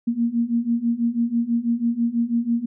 sine beating tone pair, 231.1 / 237.2 Hz, A#3 / A#3, -15 / +30 cents, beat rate 6.1 Hz, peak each -23 / -21 dBFS, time 0.07-2.66 s, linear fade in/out 10 ms, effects none

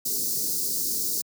white band-stop noise, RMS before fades -27 dBFS, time 0.05-1.22 s, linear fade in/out 10 ms, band 460 to 4500 Hz, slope 48 dB/octave, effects high-pass 150 Hz 12 dB/octave

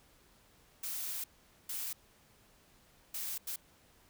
blue noise bursts at uneven times, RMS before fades -39 dBFS, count 4, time 0.83-1.24 / 1.69-1.93 / 3.14-3.38 / 3.47-3.56 s, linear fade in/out 5 ms, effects pink hiss -65 dBFS RMS until 4.09 s

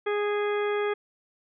harmonic tone, 413.6 Hz, G#4, 7 cents flat, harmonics 1 / 2 / 3 / 4 / 5 / 6 / 8, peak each -25 / -36 / -35 / -37 / -38 / -43 / -45 dBFS, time 0.06-0.94 s, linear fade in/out 10 ms, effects none

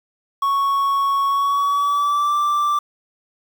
triangle tone with pitch glide, 1108.7 to 1174.6 Hz, C#6 to D6, 0 to 0 cents, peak -14 dBFS, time 0.42-2.79 s, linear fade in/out 5 ms, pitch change +100 cents, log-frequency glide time 1.28-2.36 s, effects 7-bit

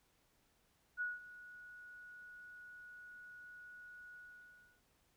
sine tone with ADSR envelope, 1462 Hz, F#6, 21 cents flat, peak -35 dBFS, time 0.97-4.82 s, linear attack 41 ms, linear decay 180 ms, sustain -17 dB, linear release 660 ms, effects pink hiss -75 dBFS RMS until 5.16 s

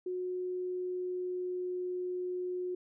sine tone with pitch glide, 364.4 to 362.1 Hz, F#4 to F#4, -26 to -37 cents, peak -33 dBFS, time 0.06-2.75 s, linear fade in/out 5 ms, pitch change -11 cents, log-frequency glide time 0.41-1.84 s, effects none

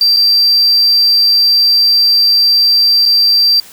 sine tone with dropouts, 4699 Hz, D8, in tune, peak -4 dBFS, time 0.01-3.6 s, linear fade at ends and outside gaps 2 ms, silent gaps 0.164-0.168 / 3.055-3.059 s, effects tanh soft clip ceiling -5 dBFS + white hiss -37 dBFS RMS until 3.72 s

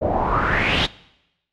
pink noise with low-pass filter sweep, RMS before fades -20 dBFS, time 0.01-0.87 s, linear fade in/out 20 ms, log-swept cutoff 550 to 3700 Hz, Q 5, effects noise-tail reverb RT60 0.9 s tail -21 dB re dry + AAC 64 kbps

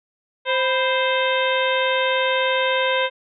harmonic tone with a mistuned harmonic, 523.3 Hz, C5, in tune, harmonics 1 / 2 / 3 / 4 / 5 / 6 / 7, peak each -21 / -24 / -26 / -27 / -28 / -29 / -29 dBFS, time 0.45-3.1 s, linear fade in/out 50 ms, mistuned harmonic 2, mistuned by -91 cents, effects none

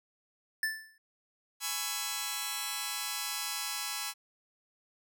square tone with exponential decay, 1760 Hz, A6, in tune, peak -27 dBFS, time 0.63-0.98 s, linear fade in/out 2 ms, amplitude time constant 76 ms
5% pulse chord, C# minor seventh, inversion second, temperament just, 831.5 / 997.9 / 1108.7 / 1330.5 Hz, G#5 / B5 / C#6 / E6, +2 / +18 / 0 / +16 cents, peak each -27 / -28 / -29 / -27 dBFS, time 1.6-4.14 s, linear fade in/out 50 ms
effects none

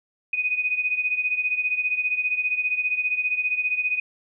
sine beating tone pair, 2489 / 2504 Hz, D#7 / D#7, 0 / +10 cents, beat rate 15 Hz, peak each -23 / -27 dBFS, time 0.33-4 s, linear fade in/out 5 ms, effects none

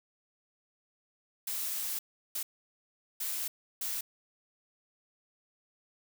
blue noise bursts at uneven times, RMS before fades -35 dBFS, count 4, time 1.47-1.99 / 2.35-2.43 / 3.2-3.48 / 3.81-4.01 s, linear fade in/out 5 ms, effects none

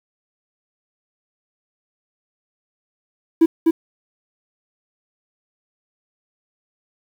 triangle tone with echo, 327.4 Hz, E4, 12 cents flat, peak -5 dBFS, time 3.41-3.46 s, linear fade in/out 10 ms, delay 250 ms, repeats 1, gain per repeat -3 dB, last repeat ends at 3.71 s, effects tanh soft clip ceiling -4 dBFS + 7-bit

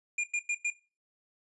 square tone bursts, 2414 Hz, D7, 47 cents sharp, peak -28 dBFS, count 4, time 0.18-0.703 s, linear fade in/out 5 ms, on 58 ms, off 97 ms, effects noise-tail reverb RT60 0.3 s tail -18 dB re dry + resampled to 22050 Hz

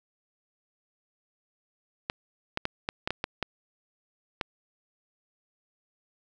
clicks, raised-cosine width 0.3 ms, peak -12 dBFS, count 9, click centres 2.099 / 2.574 / 2.654 / 2.889 / 3.075 / 3.106 / 3.241 / 3.427 / 4.412 s, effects none

